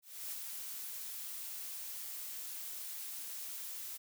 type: noise with ADSR envelope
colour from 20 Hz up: blue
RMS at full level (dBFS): -41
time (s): 0.02-3.98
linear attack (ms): 300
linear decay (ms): 25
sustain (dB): -3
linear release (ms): 21
effects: none